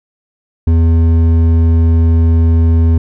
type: tone with hard clipping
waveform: triangle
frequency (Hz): 82.41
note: E2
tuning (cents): 0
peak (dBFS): -8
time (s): 0.67-2.98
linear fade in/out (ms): 5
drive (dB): 12
effects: none